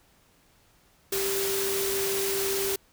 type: tone in noise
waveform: sine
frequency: 392 Hz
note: G4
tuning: in tune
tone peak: -28 dBFS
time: 1.12-2.76 s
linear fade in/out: 5 ms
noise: white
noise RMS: -30 dBFS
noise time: 1.12-2.76 s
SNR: -1 dB
effects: pink hiss -62 dBFS RMS until 2.92 s